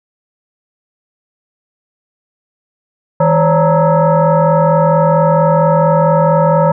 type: tone with frequency modulation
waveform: sine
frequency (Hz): 205.2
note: G#3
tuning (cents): -21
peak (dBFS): -7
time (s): 3.2-6.72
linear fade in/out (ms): 5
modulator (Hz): 366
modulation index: 2.3
effects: none